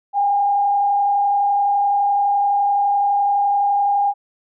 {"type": "tone with frequency modulation", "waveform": "sine", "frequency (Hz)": 808, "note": "G#5", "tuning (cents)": -48, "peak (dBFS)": -14, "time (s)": [0.13, 4.14], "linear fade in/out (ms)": 50, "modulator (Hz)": 31.8, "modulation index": 0.45, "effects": []}